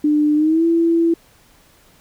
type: tone with pitch glide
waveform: sine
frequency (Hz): 299.1 to 333.8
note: D4 to E4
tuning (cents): +32 to +22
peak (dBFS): -12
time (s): 0.04-1.14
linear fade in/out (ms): 5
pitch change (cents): +190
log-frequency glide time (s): 0.35-0.65
effects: pink hiss -52 dBFS RMS until 2 s